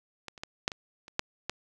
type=clicks; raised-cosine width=0.2 ms; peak=-22 / -30 / -19 / -9 / -21 / -29 / -9 / -14 dBFS; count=8; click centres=0.283 / 0.378 / 0.435 / 0.679 / 0.718 / 1.081 / 1.194 / 1.496 s; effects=none